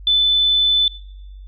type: tone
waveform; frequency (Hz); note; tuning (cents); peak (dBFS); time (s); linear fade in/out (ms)
sine; 3509; A7; -5; -12; 0.07-0.88; 2
effects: noise-tail reverb RT60 0.9 s tail -20 dB re dry + added 48 Hz sine -34 dBFS peak until 1.47 s